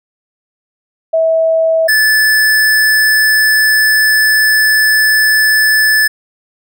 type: tone pair in turn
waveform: sine / square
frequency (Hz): 649 / 1738.6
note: E5 / A6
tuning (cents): -27 / -21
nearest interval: octave + perfect fourth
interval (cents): 1706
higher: second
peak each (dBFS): -8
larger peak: neither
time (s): 1.13-1.88 / 1.88-6.08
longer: second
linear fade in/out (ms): 10
effects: none